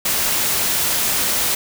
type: noise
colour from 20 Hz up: white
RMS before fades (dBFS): -19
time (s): 0.05-1.55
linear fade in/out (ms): 5
effects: none

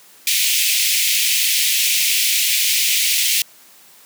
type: high-pass noise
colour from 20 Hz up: pink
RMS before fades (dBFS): -17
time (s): 0.27-3.42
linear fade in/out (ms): 2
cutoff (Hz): 2200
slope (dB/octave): 48
effects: white hiss -47 dBFS RMS until 4.05 s + high-pass 150 Hz 12 dB/octave

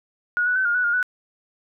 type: tone with pitch steps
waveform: sine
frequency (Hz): 1449 / 1478 / 1527 / 1418 / 1480 / 1417 / 1484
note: F#6 / F#6 / G6 / F6 / F#6 / F6 / F#6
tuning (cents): -37 / -2 / -46 / +26 / 0 / +25 / +5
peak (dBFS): -18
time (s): 0.37-1.028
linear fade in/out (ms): 0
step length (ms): 94
effects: none

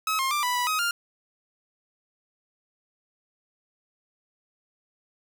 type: tone with pitch steps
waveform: sawtooth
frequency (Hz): 1281 / 1065 / 1183 / 988 / 982 / 1262 / 1401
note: E6 / C6 / D6 / B5 / B5 / D#6 / F6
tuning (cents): -50 / +30 / +12 / 0 / -10 / +24 / +5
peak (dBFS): -20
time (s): 0.07-0.91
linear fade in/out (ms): 2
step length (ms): 120
effects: none

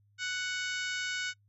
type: harmonic tone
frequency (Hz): 741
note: F#5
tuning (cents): +2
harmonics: 2 / 3 / 4 / 5 / 6 / 7 / 8 / 9 / 10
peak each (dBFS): -35 / -39 / -41 / -43 / -45 / -46 / -47 / -48 / -49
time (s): 0.18-1.34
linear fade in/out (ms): 50
effects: noise-tail reverb RT60 0.1 s tail -26 dB re dry + added 102 Hz sine -64 dBFS peak until 1.48 s

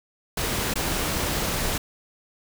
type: noise with dropouts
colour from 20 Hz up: pink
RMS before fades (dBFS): -26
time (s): 0.37-1.78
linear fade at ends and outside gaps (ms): 5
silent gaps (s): 0.739-0.756
effects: none

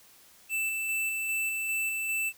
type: tone with tremolo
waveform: square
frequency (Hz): 2650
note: E7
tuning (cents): +9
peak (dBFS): -28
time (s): 0.49-2.33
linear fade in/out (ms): 50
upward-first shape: square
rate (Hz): 2.5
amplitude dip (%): 25
effects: white hiss -57 dBFS RMS until 2.37 s

